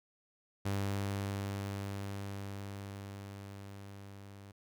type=tone with level ramp; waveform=sawtooth; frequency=99.4 Hz; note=G2; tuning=25 cents sharp; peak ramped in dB=-28 to -46 dBFS; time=0.65-4.52 s; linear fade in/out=10 ms; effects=none